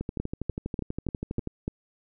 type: two click trains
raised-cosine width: 3 ms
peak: -16 / -18 dBFS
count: 6 / 19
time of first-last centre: 0.2-1.679 / 0.01-1.473 s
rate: 3.38 / 12.3 Hz
effects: none